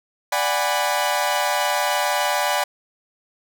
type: chord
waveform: sawtooth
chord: G# half-diminished seventh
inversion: second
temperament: equal with one note detuned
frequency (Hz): 587.3 / 740 / 819.6 / 987.8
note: D5 / F#5 / G#5 / B5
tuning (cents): 0 / 0 / -23 / 0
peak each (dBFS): -21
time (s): 0.32-2.64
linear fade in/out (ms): 5
effects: none